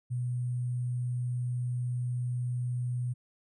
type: tone with sample-and-hold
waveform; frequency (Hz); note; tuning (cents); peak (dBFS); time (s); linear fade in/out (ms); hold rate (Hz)
sine; 123.47; B2; 0; -29; 0.1-3.14; 20; 8820
effects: resampled to 24000 Hz